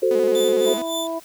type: chord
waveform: sine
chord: F# diminished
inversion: none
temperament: equal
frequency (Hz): 370 / 440 / 523.3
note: F#4 / A4 / C5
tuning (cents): 0 / 0 / 0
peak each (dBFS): -20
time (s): 0.02-0.74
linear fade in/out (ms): 10
type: tone with vibrato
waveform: sawtooth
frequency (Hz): 228.5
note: A#3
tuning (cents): -34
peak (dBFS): -25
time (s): 0.11-0.82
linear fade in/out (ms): 2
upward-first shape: square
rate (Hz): 12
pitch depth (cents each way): 140
type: tone with tremolo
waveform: sawtooth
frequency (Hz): 3519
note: A7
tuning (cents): 0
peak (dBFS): -22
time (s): 0.35-1.07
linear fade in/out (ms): 0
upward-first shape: sine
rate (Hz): 3.6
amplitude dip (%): 85
type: harmonic tone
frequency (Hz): 329.6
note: E4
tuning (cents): 0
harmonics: 1 / 2 / 3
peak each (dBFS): -29 / -26 / -32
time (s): 0.66-1.2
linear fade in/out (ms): 20
effects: white hiss -47 dBFS RMS until 1.24 s